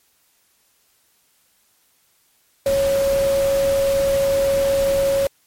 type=tone in noise; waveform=sine; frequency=551 Hz; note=C#5; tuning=11 cents flat; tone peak=-15 dBFS; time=2.66-5.27 s; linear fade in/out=2 ms; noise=pink; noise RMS=-29 dBFS; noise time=2.66-5.27 s; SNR=+11 dB; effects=white hiss -61 dBFS RMS until 5.46 s + MP3 64 kbps